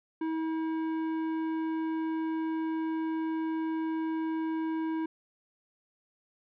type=tone with tanh clipping; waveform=sine; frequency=320.9 Hz; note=E4; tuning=46 cents flat; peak=-31 dBFS; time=0.21-5.06 s; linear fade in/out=5 ms; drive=12 dB; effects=none